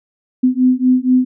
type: beating tone pair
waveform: sine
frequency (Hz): 252.2 / 256.4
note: B3 / C4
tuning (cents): +36 / -35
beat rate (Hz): 4.2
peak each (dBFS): -13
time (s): 0.43-1.25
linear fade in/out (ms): 10
effects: none